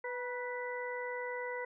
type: harmonic tone with a mistuned harmonic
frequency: 494.6 Hz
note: B4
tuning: 3 cents sharp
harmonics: 1 / 2 / 3 / 4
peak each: -39 / -43 / -47 / -42 dBFS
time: 0.04-1.65 s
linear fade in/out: 5 ms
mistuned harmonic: 2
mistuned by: -37 cents
effects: none

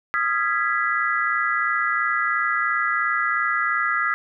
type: chord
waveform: sine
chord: F half-diminished seventh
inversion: third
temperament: equal with one note detuned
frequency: 1244.5 / 1367.4 / 1661.2 / 1975.5 Hz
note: Eb6 / F6 / Ab6 / Cb7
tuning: 0 / -37 / 0 / 0 cents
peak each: -25 dBFS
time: 0.14-4.14 s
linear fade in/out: 0 ms
effects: none

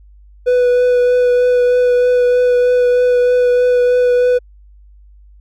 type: tone with vibrato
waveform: triangle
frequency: 493.9 Hz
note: B4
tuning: in tune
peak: -7 dBFS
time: 0.46-4.39 s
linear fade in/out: 20 ms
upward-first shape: triangle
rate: 3.2 Hz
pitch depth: 13 cents each way
effects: added 50 Hz sine -40 dBFS peak until 5.4 s

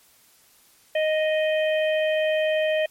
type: harmonic tone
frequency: 622 Hz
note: D#5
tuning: 1 cent flat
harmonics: 1 / 3 / 4 / 5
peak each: -20 / -30 / -32 / -34 dBFS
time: 0.95-2.86 s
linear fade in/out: 5 ms
effects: white hiss -57 dBFS RMS until 2.9 s + MP3 64 kbps

